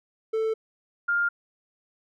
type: tone pair in turn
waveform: triangle / sine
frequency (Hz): 442.4 / 1404.5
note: A4 / F6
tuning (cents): +9 / +9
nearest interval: octave + minor sixth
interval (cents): 2000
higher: second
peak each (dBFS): -21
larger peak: neither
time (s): 0.33-0.54 / 1.08-1.29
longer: neither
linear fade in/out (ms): 10
effects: none